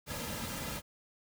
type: noise with comb filter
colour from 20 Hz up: pink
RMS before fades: -39 dBFS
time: 0.06-0.82 s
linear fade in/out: 50 ms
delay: 2.7 ms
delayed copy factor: -0.6
effects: none